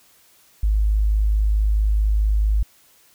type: tone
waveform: sine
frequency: 52.3 Hz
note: G#1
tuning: 13 cents sharp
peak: -15 dBFS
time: 0.63-2.63 s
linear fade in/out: 5 ms
effects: white hiss -55 dBFS RMS until 3.14 s